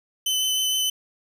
sawtooth tone with vibrato, 3036 Hz, F#7, 44 cents sharp, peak -18 dBFS, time 0.26-0.9 s, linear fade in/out 5 ms, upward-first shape triangle, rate 6.5 Hz, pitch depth 12 cents each way, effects 9-bit

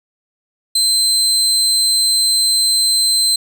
30% pulse tone, 4100 Hz, C8, 36 cents flat, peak -9 dBFS, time 0.75-3.36 s, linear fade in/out 5 ms, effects none

